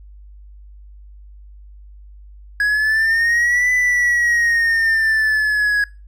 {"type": "exponential two-way sweep", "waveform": "triangle", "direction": "up then down", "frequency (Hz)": [1661.2, 1998, 1661.2], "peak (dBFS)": -12, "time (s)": [2.6, 5.84], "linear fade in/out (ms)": 2, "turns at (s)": 3.72, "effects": ["noise-tail reverb RT60 0.3 s tail -22 dB re dry", "added 50 Hz sine -38 dBFS peak until 6.07 s"]}